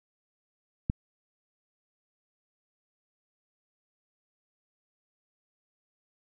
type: click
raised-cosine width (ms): 5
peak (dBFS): -14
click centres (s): 0.899
effects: none